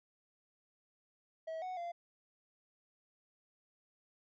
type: tone with pitch steps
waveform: triangle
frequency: 645 / 739 / 690 Hz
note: E5 / F#5 / F5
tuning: -38 / -2 / -21 cents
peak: -37 dBFS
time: 1.47-1.92 s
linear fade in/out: 10 ms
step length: 150 ms
effects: resampled to 16000 Hz